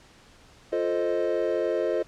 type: chord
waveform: triangle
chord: F dominant seventh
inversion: none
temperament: equal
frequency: 349.2 / 440 / 523.3 / 622.3 Hz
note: F4 / A4 / C5 / Eb5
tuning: 0 / 0 / 0 / 0 cents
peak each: -27 dBFS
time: 0.72-2.03 s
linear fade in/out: 10 ms
effects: pink hiss -54 dBFS RMS until 2.07 s + low-pass 7000 Hz 12 dB/octave